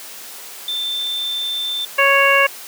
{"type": "tone", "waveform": "sine", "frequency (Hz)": 3557, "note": "A7", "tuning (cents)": 18, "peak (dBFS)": -20, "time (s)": [0.68, 1.85], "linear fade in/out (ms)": 2}
{"type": "harmonic tone", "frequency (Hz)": 554, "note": "C#5", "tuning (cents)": -1, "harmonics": [1, 2, 3, 4, 5], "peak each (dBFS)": [-17, -17, -17, -17, -17], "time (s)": [1.98, 2.47], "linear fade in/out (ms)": 10}
{"effects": ["white hiss -35 dBFS RMS until 2.67 s", "high-pass 300 Hz 12 dB/octave"]}